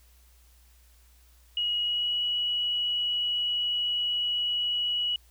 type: tone with pitch glide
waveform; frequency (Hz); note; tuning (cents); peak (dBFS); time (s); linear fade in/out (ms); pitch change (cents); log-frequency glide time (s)
sine; 2900 to 2927; F#7 to F#7; -35 to -19; -25; 1.57-5.16; 2; +16; 1.82-2.17
effects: added 60 Hz sine -56 dBFS peak until 5.3 s + white hiss -63 dBFS RMS until 5.3 s